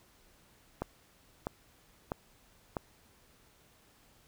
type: click train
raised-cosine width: 1 ms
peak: -19 dBFS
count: 4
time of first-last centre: 0.82-2.768 s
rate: 1.54 Hz
effects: pink hiss -64 dBFS RMS until 4.27 s